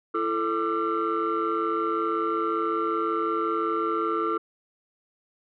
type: tone cluster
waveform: sine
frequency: 335.6 / 441 / 1186 / 1351 Hz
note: E4 / A4 / D6 / E6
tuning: +31 / +4 / +17 / +42 cents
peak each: -28 dBFS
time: 0.14-4.38 s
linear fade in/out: 10 ms
effects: tanh soft clip ceiling -17 dBFS